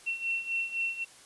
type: beating tone pair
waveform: sine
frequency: 2710 / 2713.9 Hz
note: E7 / E7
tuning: +47 / +50 cents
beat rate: 3.9 Hz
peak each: -35 / -31 dBFS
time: 0.06-1.05 s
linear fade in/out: 20 ms
effects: white hiss -54 dBFS RMS until 1.25 s + resampled to 24000 Hz